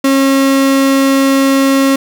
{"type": "tone", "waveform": "35% pulse", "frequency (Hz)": 271.5, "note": "C#4", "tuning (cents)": -36, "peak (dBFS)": -6, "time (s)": [0.04, 1.96], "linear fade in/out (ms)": 5, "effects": []}